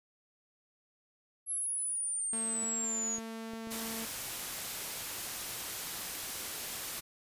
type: exponential sweep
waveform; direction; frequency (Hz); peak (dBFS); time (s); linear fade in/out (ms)
sine; down; 11175 to 6650; -32; 1.46-3.2; 50
type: tone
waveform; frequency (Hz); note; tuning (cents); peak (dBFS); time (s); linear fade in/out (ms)
sawtooth; 225.2; A3; +40; -36; 2.33-4.05; 0
type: clicks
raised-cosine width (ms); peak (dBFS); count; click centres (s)
2; -36; 3; 3.184 / 3.535 / 3.672
type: noise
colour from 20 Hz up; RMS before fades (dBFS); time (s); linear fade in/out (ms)
white; -39; 3.7-7.01; 20
effects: resampled to 32000 Hz